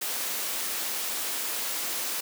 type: high-pass noise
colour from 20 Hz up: white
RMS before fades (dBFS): -31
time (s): 0.01-2.21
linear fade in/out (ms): 10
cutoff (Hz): 270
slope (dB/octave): 12
effects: none